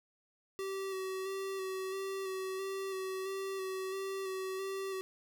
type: tone with vibrato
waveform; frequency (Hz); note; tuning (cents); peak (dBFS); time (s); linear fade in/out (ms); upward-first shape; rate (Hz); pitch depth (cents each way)
square; 383.1; G4; -40; -37; 0.59-5.01; 0; square; 1.5; 19
effects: none